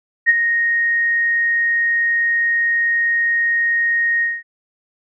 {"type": "tone with ADSR envelope", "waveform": "sine", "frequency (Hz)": 1864.7, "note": "A#6", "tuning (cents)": 0, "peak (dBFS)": -6, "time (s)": [0.26, 4.43], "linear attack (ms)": 33, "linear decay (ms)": 29, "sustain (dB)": -8, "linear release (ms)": 210, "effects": []}